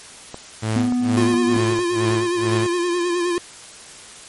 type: clicks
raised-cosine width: 1 ms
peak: -17 dBFS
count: 5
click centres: 0.344 / 0.923 / 1.341 / 1.79 / 2.098 s
type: tone with tremolo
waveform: sawtooth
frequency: 110 Hz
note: A2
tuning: in tune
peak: -15 dBFS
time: 0.62-2.67 s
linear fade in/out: 10 ms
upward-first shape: sine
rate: 2.2 Hz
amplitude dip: 100%
type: tone with pitch glide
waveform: triangle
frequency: 246.9 to 243.2 Hz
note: B3 to B3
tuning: 0 to -26 cents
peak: -15 dBFS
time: 0.76-1.57 s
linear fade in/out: 0 ms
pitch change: -26 cents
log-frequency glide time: 1.05-1.32 s
type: tone with vibrato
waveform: square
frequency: 350.1 Hz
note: F4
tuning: 4 cents sharp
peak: -19 dBFS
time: 1.17-3.38 s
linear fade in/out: 0 ms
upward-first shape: sine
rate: 9.6 Hz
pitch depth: 43 cents each way
effects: white hiss -40 dBFS RMS until 4.28 s + MP3 48 kbps